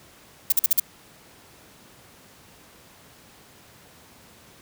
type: noise bursts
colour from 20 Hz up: violet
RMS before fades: -17 dBFS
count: 5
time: 0.5-0.799 s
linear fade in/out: 5 ms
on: 23 ms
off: 46 ms
effects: pink hiss -51 dBFS RMS until 4.61 s + high-pass 80 Hz 12 dB/octave